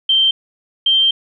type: tone pair in turn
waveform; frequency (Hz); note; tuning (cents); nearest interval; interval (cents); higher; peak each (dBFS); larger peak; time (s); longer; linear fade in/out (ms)
sine; 3134 / 3147; G7 / G7; -1 / +6; unison; 7; second; -10; neither; 0.09-0.31 / 0.86-1.11; second; 5
effects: none